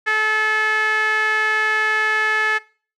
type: tone with band-pass filter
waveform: sawtooth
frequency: 432.2 Hz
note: A4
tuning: 31 cents flat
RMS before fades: -18 dBFS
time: 0.06-2.59 s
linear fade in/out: 20 ms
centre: 1800 Hz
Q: 5.2
effects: noise-tail reverb RT60 0.4 s tail -20 dB re dry